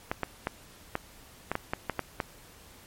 clicks, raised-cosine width 0.5 ms, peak -13 dBFS, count 10, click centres 0.115 / 0.233 / 0.471 / 0.954 / 1.516 / 1.554 / 1.735 / 1.897 / 1.993 / 2.202 s, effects pink hiss -53 dBFS RMS until 2.86 s + MP3 64 kbps

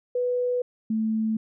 sine tone pair in turn, 493.9 / 220 Hz, B4 / A3, 0 / 0 cents, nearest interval octave + major second, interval 1400 cents, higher first, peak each -22 dBFS, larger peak neither, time 0.15-0.62 / 0.9-1.37 s, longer neither, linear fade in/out 5 ms, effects none

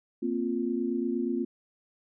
sine chord, Bb suspended second, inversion none, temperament equal, 233.1 / 261.6 / 349.2 Hz, Bb3 / C4 / F4, 0 / 0 / 0 cents, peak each -31 dBFS, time 0.22-1.45 s, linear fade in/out 10 ms, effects none

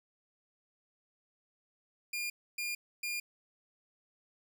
sawtooth tone bursts, 2413 Hz, D7, 46 cents sharp, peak -31 dBFS, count 3, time 2.13-3.2 s, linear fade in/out 5 ms, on 170 ms, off 280 ms, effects none

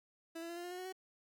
30% pulse tone with pitch steps, 329.6 / 335.7 / 342 / 348.4 / 354.9 / 361.5 / 368.3 / 375.1 Hz, E4 / E4 / F4 / F4 / F4 / F#4 / F#4 / F#4, 0 / +32 / -36 / -4 / +28 / -40 / -8 / +24 cents, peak -40 dBFS, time 0.35-0.926 s, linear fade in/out 10 ms, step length 72 ms, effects none

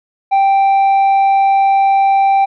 sine tone with tanh clipping, 784 Hz, G5, in tune, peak -9 dBFS, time 0.31-2.46 s, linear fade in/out 20 ms, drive 4 dB, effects none

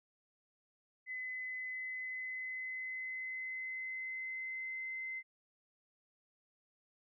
sine tone with pitch glide, 2023 to 2062 Hz, B6 to C7, +41 to -26 cents, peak -39 dBFS, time 1.06-5.23 s, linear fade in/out 50 ms, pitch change +33 cents, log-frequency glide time 1.67-4.9 s, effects none

